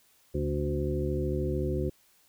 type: harmonic tone with a mistuned harmonic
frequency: 73.42 Hz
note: D2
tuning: in tune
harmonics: 1 / 2 / 3 / 4 / 5 / 7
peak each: -32 / -33 / -38 / -37 / -32 / -37 dBFS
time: 0.34-1.9 s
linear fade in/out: 10 ms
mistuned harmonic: 2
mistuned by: -48 cents
effects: white hiss -64 dBFS RMS until 2.28 s